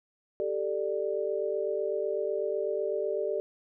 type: chord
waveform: sine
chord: G suspended second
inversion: none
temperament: equal with one note detuned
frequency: 392 / 440 / 592.8 Hz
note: G4 / A4 / D5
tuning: 0 / 0 / +16 cents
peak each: -32 dBFS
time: 0.4-3.4 s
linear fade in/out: 0 ms
effects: none